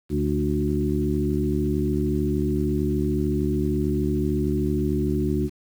harmonic tone with a mistuned harmonic, 73.3 Hz, D2, 3 cents flat, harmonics 1 / 2 / 3 / 4 / 5, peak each -27 / -27 / -27 / -27 / -27 dBFS, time 0.09-5.5 s, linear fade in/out 50 ms, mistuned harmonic 4, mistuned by +28 cents, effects 8-bit

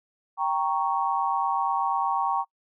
sine chord, G diminished, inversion none, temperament equal, 784 / 932.3 / 1108.7 Hz, G5 / Bb5 / Db6, 0 / 0 / 0 cents, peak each -27 dBFS, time 0.37-2.45 s, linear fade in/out 50 ms, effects noise-tail reverb RT60 0.1 s tail -25 dB re dry

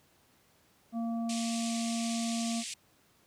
harmonic tone, 230.4 Hz, A#3, 20 cents flat, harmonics 1 / 3 / 5, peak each -31 / -40 / -51 dBFS, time 0.92-2.64 s, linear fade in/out 50 ms
white band-pass noise, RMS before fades -40 dBFS, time 1.29-2.74 s, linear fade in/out 5 ms, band 2100 to 9000 Hz, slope 48 dB/octave
effects pink hiss -66 dBFS RMS until 3.26 s + high-pass 80 Hz 12 dB/octave

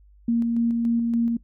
sine tone with tremolo, 233.1 Hz, A#3, in tune, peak -18 dBFS, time 0.28-1.37 s, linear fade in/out 5 ms, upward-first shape square, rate 3.5 Hz, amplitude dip 25%, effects noise-tail reverb RT60 0.1 s tail -20 dB re dry + added 50 Hz sine -50 dBFS peak until 1.43 s

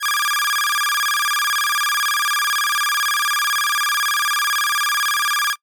sawtooth tone with vibrato, 1398 Hz, F6, 1 cent sharp, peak -13 dBFS, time 0-5.56 s, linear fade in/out 50 ms, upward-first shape square, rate 18 Hz, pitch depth 290 cents each way, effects noise-tail reverb RT60 0.1 s tail -24 dB re dry + MP3 96 kbps

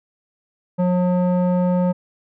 square tone with low-pass filter, 180 Hz, F#3, 47 cents flat, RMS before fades -18 dBFS, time 0.78-1.93 s, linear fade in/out 20 ms, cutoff 730 Hz, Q 1.7, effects none

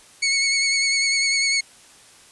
20% pulse tone with vibrato, 2204 Hz, C#7, 11 cents flat, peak -13 dBFS, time 0.22-1.61 s, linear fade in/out 10 ms, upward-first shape sine, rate 10 Hz, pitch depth 27 cents each way, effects white hiss -49 dBFS RMS until 2.31 s + resampled to 24000 Hz

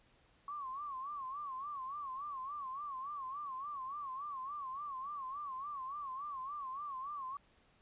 sine tone with vibrato, 1108.7 Hz, C#6, in tune, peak -40 dBFS, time 0.48-7.37 s, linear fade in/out 2 ms, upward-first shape sine, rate 3.5 Hz, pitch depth 130 cents each way, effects pink hiss -69 dBFS RMS until 7.81 s + resampled to 8000 Hz

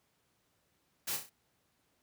white noise with echo, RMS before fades -36 dBFS, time 1.07-1.17 s, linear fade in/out 10 ms, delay 32 ms, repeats 4, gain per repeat -6 dB, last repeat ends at 1.298 s, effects pink hiss -75 dBFS RMS until 2.02 s + high-pass 80 Hz 12 dB/octave

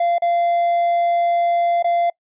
triangle tone with dropouts, 690 Hz, F5, 21 cents flat, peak -13 dBFS, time 0-2.1 s, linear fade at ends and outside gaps 5 ms, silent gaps 0.183-0.22 / 1.826-1.843 s, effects noise-tail reverb RT60 0.1 s tail -25 dB re dry + resampled to 8000 Hz

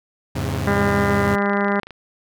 sawtooth chord, E augmented, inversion none, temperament equal with one note detuned, 82.41 / 103.83 / 134.26 Hz, E2 / G#2 / B#2, 0 / 0 / +45 cents, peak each -22 dBFS, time 0.35-1.36 s, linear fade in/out 10 ms
harmonic tone, 201.3 Hz, G3, 46 cents sharp, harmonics 1 / 2 / 3 / 4 / 5 / 6 / 7 / 8 / 9 / 10, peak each -21 / -24 / -26 / -27 / -28 / -29 / -29 / -30 / -31 / -31 dBFS, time 0.67-1.8 s, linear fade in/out 5 ms
click train, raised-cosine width 0.3 ms, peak -21 dBFS, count 17, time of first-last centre 1.31-1.907 s, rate 26.8 Hz
effects none

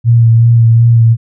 sine tone with vibrato, 115.9 Hz, A#2, 10 cents flat, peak -3 dBFS, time 0.04-1.17 s, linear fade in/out 50 ms, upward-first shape sine, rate 2.7 Hz, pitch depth 25 cents each way, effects none

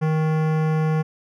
sine tone with hard clipping, 156.8 Hz, D#3, 14 cents sharp, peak -20 dBFS, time 0.01-1.03 s, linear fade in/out 20 ms, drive 18 dB, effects none

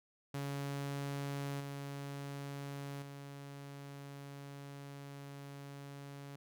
sawtooth tone with level steps, 140.6 Hz, C#3, 25 cents sharp, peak -34 / -38 / -43 dBFS, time 0.34-6.36 s, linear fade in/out 5 ms, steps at 1.6 / 3.02 s, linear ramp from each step 5 ms, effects none

